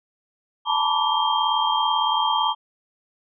sine tone cluster, 865 / 903 / 986 / 1158 / 3194 Hz, A5 / A5 / B5 / D6 / G7, -30 / +45 / -3 / -25 / +32 cents, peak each -25 dBFS, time 0.65-2.55 s, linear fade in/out 50 ms, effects none

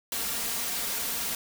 white noise with comb filter, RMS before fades -31 dBFS, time 0.12-1.35 s, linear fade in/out 2 ms, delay 4.3 ms, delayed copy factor +0.5, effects none

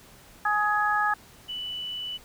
harmonic tone, 418.8 Hz, G#4, 15 cents sharp, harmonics 2 / 3 / 4, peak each -26 / -26 / -26 dBFS, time 0.45-1.14 s, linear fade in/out 5 ms
sine tone, 2974 Hz, F#7, 8 cents sharp, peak -31 dBFS, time 1.48-2.18 s, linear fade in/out 20 ms
effects pink hiss -52 dBFS RMS until 2.24 s

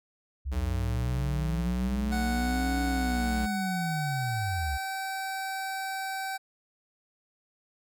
sine linear two-way sweep, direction up then down, 65.41 to 280.7 to 65.41 Hz, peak -29 dBFS, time 0.45-4.78 s, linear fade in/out 20 ms, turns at 2.83 s
square tone, 61.5 Hz, B1, 7 cents flat, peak -30 dBFS, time 0.51-3.47 s, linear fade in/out 20 ms
25% pulse tone with pitch glide, 740 to 770.1 Hz, F#5 to G5, 0 to -31 cents, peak -28 dBFS, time 2.11-6.38 s, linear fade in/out 20 ms, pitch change +69 cents, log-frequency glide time 3.08-4.59 s
effects none

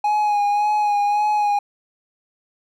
triangle tone with vibrato, 830.6 Hz, G#5, in tune, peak -14 dBFS, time 0.04-1.59 s, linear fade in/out 5 ms, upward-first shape sine, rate 1.8 Hz, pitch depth 28 cents each way, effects none

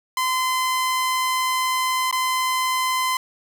sawtooth tone with dropouts, 1028 Hz, C6, 31 cents flat, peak -16 dBFS, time 0.17-3.17 s, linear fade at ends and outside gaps 2 ms, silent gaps 2.112-2.126 s, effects none

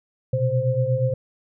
sine tone cluster, 120.8 / 129.2 / 522 Hz, B2 / C3 / C5, -38 / -21 / -4 cents, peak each -23 dBFS, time 0.33-1.14 s, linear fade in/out 5 ms, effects none

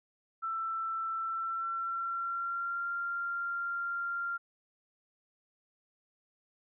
sine tone with pitch glide, 1333 to 1388 Hz, E6 to F6, +19 to -11 cents, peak -32 dBFS, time 0.42-4.38 s, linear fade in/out 20 ms, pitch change +70 cents, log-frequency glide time 1.15-2.89 s, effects none

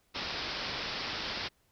white low-pass noise, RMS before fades -37 dBFS, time 0.14-1.49 s, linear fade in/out 20 ms, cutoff 5300 Hz, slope 96 dB/octave, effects pink hiss -71 dBFS RMS until 1.71 s

